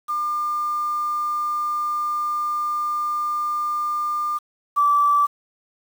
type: tone pair in turn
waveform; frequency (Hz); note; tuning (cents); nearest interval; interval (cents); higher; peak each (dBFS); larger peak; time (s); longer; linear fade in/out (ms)
sine; 1200 / 1159.8; D6 / D6; +37 / -22; minor second; 59; first; -21 / -14; second; 0.08-4.39 / 4.76-5.27; first; 20
effects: 7-bit